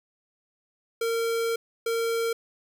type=tone pair in turn; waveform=square; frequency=459.2 / 459.2 Hz; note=A#4 / A#4; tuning=-26 / -26 cents; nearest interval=unison; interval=0 cents; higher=neither; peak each=-25 dBFS; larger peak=neither; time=1.01-1.56 / 1.86-2.33 s; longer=first; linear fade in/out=5 ms; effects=none